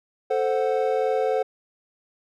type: chord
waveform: triangle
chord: F# diminished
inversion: first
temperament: equal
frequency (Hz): 440 / 523.3 / 740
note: A4 / C5 / F#5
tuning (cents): 0 / 0 / 0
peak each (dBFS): -22 / -22 / -25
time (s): 0.3-1.43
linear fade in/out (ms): 10
effects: none